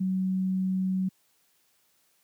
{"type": "tone", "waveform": "sine", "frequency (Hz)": 187.7, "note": "F#3", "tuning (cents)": 25, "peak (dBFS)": -24, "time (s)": [0, 1.09], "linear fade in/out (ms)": 10, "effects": ["white hiss -68 dBFS RMS until 2.23 s", "high-pass 100 Hz 12 dB/octave"]}